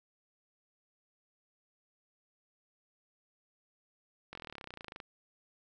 slowing click train, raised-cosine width 0.3 ms, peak -28 dBFS, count 23, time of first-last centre 4.33-5.002 s, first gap 22 ms, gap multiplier 1.03, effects none

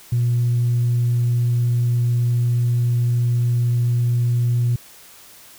sine tone, 120.4 Hz, B2, 44 cents flat, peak -14 dBFS, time 0.12-4.76 s, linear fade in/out 5 ms, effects tanh soft clip ceiling -12 dBFS + white hiss -45 dBFS RMS until 5.58 s

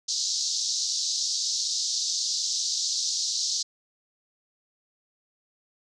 white band-pass noise, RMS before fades -28 dBFS, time 0.08-3.63 s, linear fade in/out 10 ms, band 4000 to 6500 Hz, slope 48 dB/octave, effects none

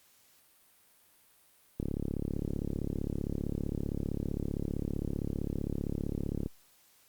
click train, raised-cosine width 3 ms, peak -20 dBFS, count 166, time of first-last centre 1.8-6.461 s, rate 35.4 Hz, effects white hiss -64 dBFS RMS until 7.08 s + Opus 48 kbps

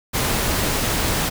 pink noise, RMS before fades -21 dBFS, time 0.13-1.3 s, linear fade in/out 20 ms, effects none

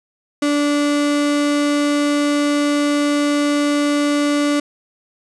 35% pulse tone, 290.9 Hz, D4, 16 cents flat, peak -13 dBFS, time 0.42-4.6 s, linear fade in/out 5 ms, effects resampled to 22050 Hz + 8-bit

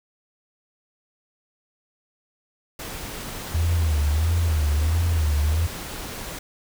pink noise, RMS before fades -34 dBFS, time 2.79-6.39 s, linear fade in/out 5 ms
sine tone with vibrato, 79.1 Hz, D#2, 29 cents sharp, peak -18 dBFS, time 3.54-5.67 s, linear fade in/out 10 ms, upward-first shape sine, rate 1.5 Hz, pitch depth 130 cents each way
effects none

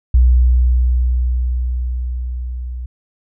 sine tone with level ramp, 61.74 Hz, B1, in tune, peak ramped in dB -6 to -23 dBFS, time 0.14-2.86 s, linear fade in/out 5 ms, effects none

